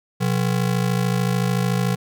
square ring-modulated tone, 152.8 Hz, D#3, 31 cents flat, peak -16 dBFS, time 0.2-1.96 s, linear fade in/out 20 ms, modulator 26.8 Hz, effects none

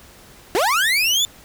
30% pulse linear sweep, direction up, 324.6 to 3578 Hz, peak -13 dBFS, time 0.55-1.25 s, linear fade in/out 0 ms, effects pink hiss -46 dBFS RMS until 1.44 s

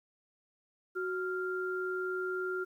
sine tone pair together, 370 / 1391.7 Hz, F#4 / F6, 0 / -6 cents, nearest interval octave + major seventh, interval 2294 cents, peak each -34 / -36 dBFS, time 0.95-2.65 s, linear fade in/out 20 ms, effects 11-bit

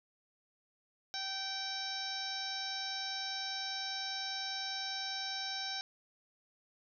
harmonic tone, 775 Hz, G5, 20 cents flat, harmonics 1 / 2 / 3 / 4 / 5 / 6 / 7 / 8, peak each -45 / -45 / -49 / -51 / -42 / -48 / -41 / -52 dBFS, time 1.14-5.81 s, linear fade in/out 0 ms, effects none

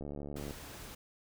click train, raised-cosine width 2 ms, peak -29 dBFS, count 37, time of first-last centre 0.01-0.509 s, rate 72.2 Hz
pink noise, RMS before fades -48 dBFS, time 0.36-0.95 s, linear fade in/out 5 ms
effects none

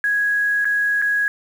sine tone with dropouts, 1661.2 Hz, G#6, in tune, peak -16 dBFS, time 0.04-1.28 s, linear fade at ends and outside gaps 1 ms, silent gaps 0.646-0.653 / 1.017-1.022 s, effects 7-bit

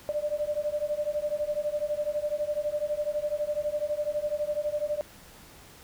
sine beating tone pair, 589 / 601 Hz, D5 / D5, +5 / +40 cents, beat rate 12 Hz, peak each -30 dBFS, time 0.09-5.01 s, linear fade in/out 0 ms, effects pink hiss -51 dBFS RMS until 5.83 s

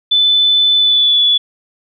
sine tone with pitch glide, 3507 to 3431 Hz, A7 to A7, -6 to -44 cents, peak -8 dBFS, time 0.11-1.38 s, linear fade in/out 10 ms, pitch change -38 cents, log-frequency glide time 0.77-1.22 s, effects none

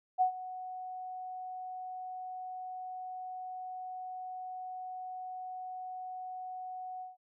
sine tone with ADSR envelope, 740 Hz, F#5, in tune, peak -22 dBFS, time 0.18-7.17 s, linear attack 33 ms, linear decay 100 ms, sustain -17 dB, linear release 160 ms, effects none

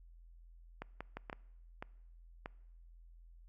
clicks, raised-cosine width 0.5 ms, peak -27 dBFS, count 7, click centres 0.82 / 1.006 / 1.17 / 1.298 / 1.329 / 1.825 / 2.459 s, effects noise-tail reverb RT60 0.9 s tail -24 dB re dry + added 42 Hz sine -55 dBFS peak until 3.48 s

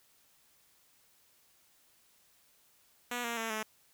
5% pulse tone with pitch steps, 243.3 / 234.2 / 225.4 / 217 Hz, B3 / A#3 / A3 / A3, -26 / +8 / +42 / -24 cents, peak -23 dBFS, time 3.11-3.63 s, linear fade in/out 5 ms, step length 130 ms, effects white hiss -67 dBFS RMS until 3.93 s

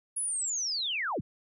sine linear sweep, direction down, 10548 to 48.61 Hz, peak -29 dBFS, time 0.16-1.21 s, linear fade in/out 10 ms, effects none

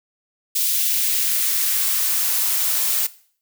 blue noise with high-pass filter sweep, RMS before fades -20 dBFS, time 0.55-3.07 s, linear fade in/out 10 ms, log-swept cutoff 3200 to 420 Hz, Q 1.1, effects noise-tail reverb RT60 0.5 s tail -18 dB re dry

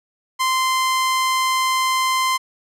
sawtooth tone, 1040 Hz, C6, 11 cents flat, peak -13 dBFS, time 0.39-2.38 s, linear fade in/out 20 ms, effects low-pass 12000 Hz 12 dB/octave

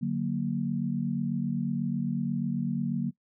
sine chord, D augmented, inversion none, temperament equal, 146.83 / 185 / 233.1 Hz, D3 / F#3 / A#3, 0 / 0 / 0 cents, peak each -32 / -31 / -30 dBFS, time 0.01-3.11 s, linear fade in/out 20 ms, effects noise-tail reverb RT60 0.1 s tail -22 dB re dry

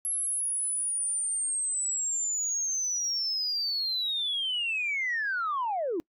sine linear sweep, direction down, 11175 to 303.1 Hz, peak -26 dBFS, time 0.05-6 s, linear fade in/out 0 ms, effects noise-tail reverb RT60 0.1 s tail -26 dB re dry + tanh soft clip ceiling -23 dBFS

